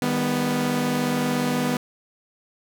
sawtooth chord, Eb augmented, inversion none, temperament equal with one note detuned, 155.56 / 199.77 / 246.9 Hz, Eb3 / G3 / B3, 0 / +33 / 0 cents, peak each -24 / -25 / -19 dBFS, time 0.02-1.77 s, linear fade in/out 2 ms, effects none

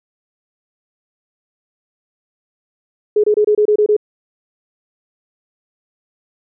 sine tone bursts, 420.8 Hz, G#4, 23 cents sharp, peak -9 dBFS, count 8, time 3.16-3.966 s, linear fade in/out 5 ms, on 78 ms, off 26 ms, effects none

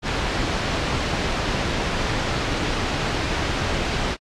pink low-pass noise, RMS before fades -24 dBFS, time 0.02-4.17 s, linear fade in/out 50 ms, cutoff 4400 Hz, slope 12 dB/octave, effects low-pass 8000 Hz 12 dB/octave + AAC 64 kbps

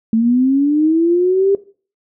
sine linear sweep, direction up, 220 to 400.1 Hz, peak -10 dBFS, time 0.13-1.55 s, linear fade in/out 2 ms, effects noise-tail reverb RT60 0.4 s tail -17 dB re dry

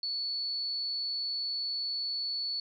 sine tone, 4435 Hz, C#8, in tune, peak -31 dBFS, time 0.03-2.6 s, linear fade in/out 2 ms, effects none

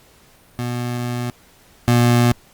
25% pulse tone pair in turn, 121.8 / 120.4 Hz, B2 / B2, -24 / -44 cents, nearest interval unison, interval 20 cents, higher first, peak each -18 / -8 dBFS, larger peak second, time 0.59-1.3 / 1.88-2.32 s, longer first, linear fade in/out 0 ms, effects pink hiss -51 dBFS RMS until 2.53 s + Opus 48 kbps

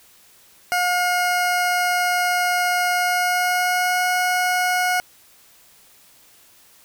20% pulse tone with pitch glide, 717 to 726.6 Hz, F5 to F#5, +45 to -32 cents, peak -13 dBFS, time 0.72-5 s, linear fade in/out 0 ms, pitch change +23 cents, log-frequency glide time 2.92-4.06 s, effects white hiss -52 dBFS RMS until 6.84 s

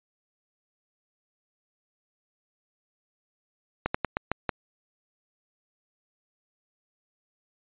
slowing click train, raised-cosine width 0.5 ms, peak -10 dBFS, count 6, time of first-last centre 3.86-4.493 s, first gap 85 ms, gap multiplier 1.2, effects resampled to 8000 Hz

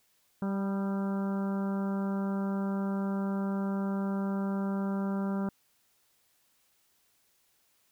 harmonic tone with a mistuned harmonic, 196 Hz, G3, in tune, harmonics 1 / 2 / 3 / 4 / 5 / 6 / 7 / 8, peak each -29 / -40 / -42 / -46 / -45 / -49 / -47 / -53 dBFS, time 0.42-5.49 s, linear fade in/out 2 ms, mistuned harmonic 6, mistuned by +46 cents, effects white hiss -70 dBFS RMS until 7.91 s

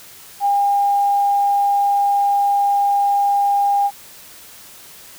sine tone, 806 Hz, G5, 48 cents sharp, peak -13 dBFS, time 0.4-3.91 s, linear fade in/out 50 ms, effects white hiss -41 dBFS RMS until 5.18 s

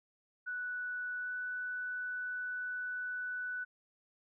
sine tone with pitch glide, 1480 to 1488.6 Hz, F#6 to F#6, 0 to +10 cents, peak -36 dBFS, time 0.46-3.65 s, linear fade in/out 20 ms, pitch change +10 cents, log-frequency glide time 1.2-1.3 s, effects none

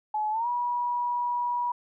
sine tone with pitch glide, 853 to 968.6 Hz, G#5 to B5, +46 to -34 cents, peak -25 dBFS, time 0.14-1.72 s, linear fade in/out 5 ms, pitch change +220 cents, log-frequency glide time 0.31-0.48 s, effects none

